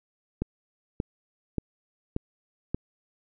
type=click train; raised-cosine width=3 ms; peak=-14 dBFS; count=5; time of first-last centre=0.42-2.746 s; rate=1.72 Hz; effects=none